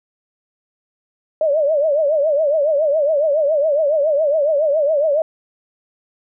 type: tone with vibrato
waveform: sine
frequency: 599 Hz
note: D5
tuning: 34 cents sharp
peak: -13 dBFS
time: 1.41-5.22 s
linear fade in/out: 2 ms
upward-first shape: triangle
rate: 7.2 Hz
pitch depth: 160 cents each way
effects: none